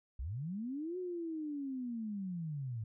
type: linear two-way sweep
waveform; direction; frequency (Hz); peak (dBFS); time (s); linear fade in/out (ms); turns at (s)
sine; up then down; 51.91 to 370 to 105.5; -37; 0.19-2.84; 5; 0.98
effects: none